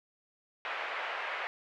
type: band-pass noise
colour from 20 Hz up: white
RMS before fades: -37 dBFS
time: 0.65-1.47 s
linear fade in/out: 0 ms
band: 530 to 2400 Hz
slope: 24 dB/octave
effects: none